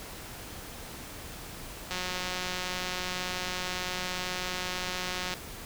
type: click train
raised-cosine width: 0.2 ms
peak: -16 dBFS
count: 625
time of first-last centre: 1.91-5.339 s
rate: 182 Hz
effects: pink hiss -43 dBFS RMS until 5.65 s